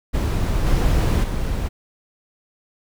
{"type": "noise with level steps", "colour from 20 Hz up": "brown", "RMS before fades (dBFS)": [-20, -17, -23], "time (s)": [0.13, 1.69], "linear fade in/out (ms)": 20, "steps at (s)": [0.66, 1.23], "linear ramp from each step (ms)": 10, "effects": []}